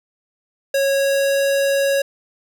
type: tone with pitch glide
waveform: square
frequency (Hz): 550 to 553.5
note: C#5 to C#5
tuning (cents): -14 to -3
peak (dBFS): -16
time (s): 0.74-2.02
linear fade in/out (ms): 5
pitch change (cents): +11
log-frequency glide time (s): 0.89-1.44
effects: none